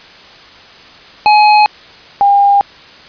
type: tone pair in turn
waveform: square / sine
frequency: 843 / 804 Hz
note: G#5 / G5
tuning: +26 / +44 cents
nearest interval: minor second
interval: 82 cents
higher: first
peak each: -5 dBFS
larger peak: neither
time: 1.26-1.66 / 2.21-2.61 s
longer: neither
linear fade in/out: 0 ms
effects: white hiss -37 dBFS RMS until 3.08 s + resampled to 11025 Hz